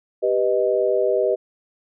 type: chord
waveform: sine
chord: G augmented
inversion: none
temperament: equal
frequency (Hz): 392 / 493.9 / 622.3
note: G4 / B4 / D#5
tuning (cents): 0 / 0 / 0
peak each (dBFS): -21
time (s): 0.22-1.36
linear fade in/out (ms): 20
effects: none